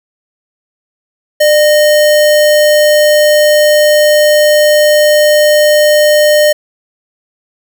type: tone with sample-and-hold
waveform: sine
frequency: 600 Hz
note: D5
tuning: 37 cents sharp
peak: -4 dBFS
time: 1.4-6.53 s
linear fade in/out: 10 ms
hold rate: 2450 Hz
effects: none